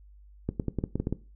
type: clicks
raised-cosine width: 3 ms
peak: -15 dBFS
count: 9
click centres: 0.49 / 0.598 / 0.683 / 0.787 / 0.839 / 0.956 / 1 / 1.071 / 1.126 s
effects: noise-tail reverb RT60 0.3 s tail -17 dB re dry + added 50 Hz sine -50 dBFS peak until 1.35 s